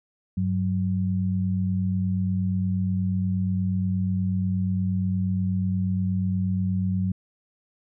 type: tone pair together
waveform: sine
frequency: 97.62 / 186 Hz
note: G2 / F#3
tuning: -7 / +9 cents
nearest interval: major seventh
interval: 1116 cents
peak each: -25 / -24 dBFS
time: 0.37-7.12 s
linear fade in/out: 5 ms
effects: none